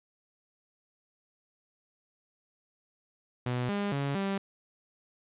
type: tone with pitch steps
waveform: sawtooth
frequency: 123.8 / 202.6 / 140.2 / 196.2 Hz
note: B2 / G#3 / C#3 / G3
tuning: +5 / -43 / +20 / +2 cents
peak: -25 dBFS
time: 3.46-4.38 s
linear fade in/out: 5 ms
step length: 230 ms
effects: resampled to 8000 Hz + 11-bit